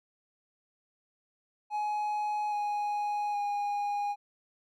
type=tone with pitch steps; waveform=triangle; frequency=840 / 829.4 / 818.9 Hz; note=G#5 / G#5 / G#5; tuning=+19 / -3 / -25 cents; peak=-27 dBFS; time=1.7-4.16 s; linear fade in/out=50 ms; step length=820 ms; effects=none